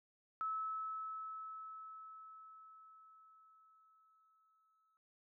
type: tone with exponential decay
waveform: sine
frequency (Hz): 1300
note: E6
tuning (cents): -24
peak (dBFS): -36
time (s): 0.41-4.97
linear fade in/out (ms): 0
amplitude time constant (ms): 990
effects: none